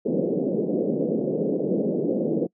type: band-pass noise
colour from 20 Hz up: white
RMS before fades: -24 dBFS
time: 0.05-2.47 s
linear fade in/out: 10 ms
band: 160 to 520 Hz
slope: 48 dB/octave
effects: noise-tail reverb RT60 0.1 s tail -24 dB re dry